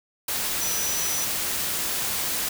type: tone in noise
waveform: sine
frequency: 5920 Hz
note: F#8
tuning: in tune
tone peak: -28 dBFS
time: 0.61-1.25 s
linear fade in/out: 5 ms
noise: white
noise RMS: -27 dBFS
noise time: 0.28-2.49 s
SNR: -4 dB
effects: none